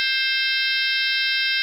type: harmonic tone with a mistuned harmonic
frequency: 528 Hz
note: C5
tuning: 16 cents sharp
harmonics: 3 / 4 / 5 / 6 / 7 / 8 / 9 / 10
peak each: -25 / -26 / -27 / -28 / -28 / -29 / -30 / -30 dBFS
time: 0-1.62 s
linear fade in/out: 0 ms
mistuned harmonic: 8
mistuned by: -73 cents
effects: 8-bit